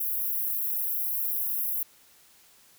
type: high-pass noise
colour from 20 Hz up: white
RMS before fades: -29 dBFS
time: 0-1.83 s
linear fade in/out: 5 ms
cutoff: 11000 Hz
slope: 96 dB/octave
effects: white hiss -58 dBFS RMS until 2.78 s